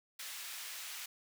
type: high-pass noise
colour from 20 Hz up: pink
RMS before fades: -45 dBFS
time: 0.19-1.06 s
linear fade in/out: 5 ms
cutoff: 1900 Hz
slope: 12 dB/octave
effects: none